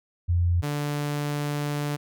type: tone pair in turn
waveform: sine / sawtooth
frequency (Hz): 87 / 146.32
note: F2 / D3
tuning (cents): -6 / -6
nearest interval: major sixth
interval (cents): 900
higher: second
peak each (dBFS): -19 / -22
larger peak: first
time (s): 0.28-0.62 / 0.62-1.97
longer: second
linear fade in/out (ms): 20
effects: none